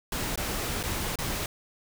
pink noise with dropouts, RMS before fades -31 dBFS, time 0.12-1.46 s, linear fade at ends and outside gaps 2 ms, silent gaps 0.358-0.375 / 0.83-0.836 / 1.157-1.187 s, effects none

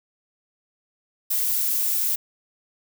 violet noise with high-pass filter sweep, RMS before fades -23 dBFS, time 1.3-2.16 s, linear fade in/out 10 ms, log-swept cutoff 640 to 240 Hz, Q 2.5, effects none

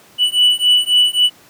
triangle beating tone pair, 2960 / 2963.7 Hz, F#7 / F#7, 0 / +2 cents, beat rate 3.7 Hz, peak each -12 dBFS, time 0.18-1.3 s, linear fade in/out 50 ms, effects pink hiss -46 dBFS RMS until 1.49 s + high-pass 150 Hz 12 dB/octave

